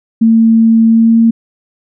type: tone with pitch glide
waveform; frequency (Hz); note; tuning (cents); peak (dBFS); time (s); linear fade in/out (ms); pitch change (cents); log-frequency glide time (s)
sine; 225.8 to 228.3; A3 to A#3; +45 to -36; -4; 0.21-1.31; 10; +19; 0.87-1.18
effects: none